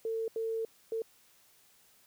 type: tone bursts at uneven times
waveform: sine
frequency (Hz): 450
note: A4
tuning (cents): +39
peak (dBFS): -31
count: 3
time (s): 0.05-0.28 / 0.36-0.65 / 0.92-1.02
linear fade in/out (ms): 2
effects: white hiss -64 dBFS RMS until 2.06 s